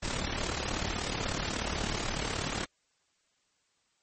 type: noise with amplitude modulation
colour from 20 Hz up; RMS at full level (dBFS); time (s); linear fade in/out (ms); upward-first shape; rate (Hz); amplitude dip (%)
pink; -30; 0.02-2.66; 20; sine; 36.4; 65
effects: white hiss -73 dBFS RMS until 4.02 s + MP3 32 kbps